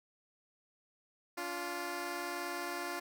10% pulse tone pair together, 287.2 / 349.2 Hz, D4 / F4, -39 / 0 cents, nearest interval minor third, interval 339 cents, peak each -35 / -30 dBFS, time 1.37-3 s, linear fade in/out 10 ms, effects none

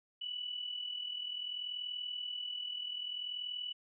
sine tone with amplitude modulation, 2960 Hz, F#7, in tune, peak -35 dBFS, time 0.21-3.73 s, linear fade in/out 10 ms, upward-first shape sine, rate 40.6 Hz, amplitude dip 60%, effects none

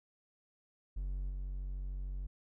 triangle tone with level steps, 46.68 Hz, F#1, 16 cents sharp, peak -33 / -35 dBFS, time 0.96-2.27 s, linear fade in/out 10 ms, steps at 1.29 s, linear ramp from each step 20 ms, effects none

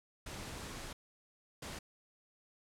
pink noise bursts at uneven times, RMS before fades -45 dBFS, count 2, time 0.26-0.93 / 1.62-1.79 s, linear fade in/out 5 ms, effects low-pass 10000 Hz 12 dB/octave

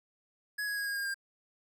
square tone with pitch steps, 1678 / 1662.6 / 1647.3 / 1632.1 / 1617.1 / 1602.2 Hz, G#6 / G#6 / G#6 / G#6 / G#6 / G6, +17 / +1 / -15 / -31 / -47 / +37 cents, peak -33 dBFS, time 0.58-1.144 s, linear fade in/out 10 ms, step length 94 ms, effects none

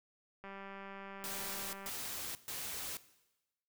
click train, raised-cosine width 0.5 ms, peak -34 dBFS, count 285, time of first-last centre 0.44-1.889 s, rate 196 Hz
white noise bursts, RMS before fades -42 dBFS, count 3, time 1.24-2.97 s, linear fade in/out 0 ms, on 490 ms, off 130 ms
effects noise-tail reverb RT60 1.0 s tail -17 dB re dry

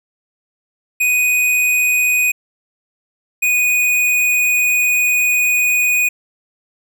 square tone pair in turn, 2489 / 2477 Hz, D#7 / D#7, 0 / -8 cents, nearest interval unison, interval 8 cents, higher first, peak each -13 dBFS, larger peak neither, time 1-2.32 / 3.42-6.09 s, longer second, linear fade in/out 10 ms, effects none

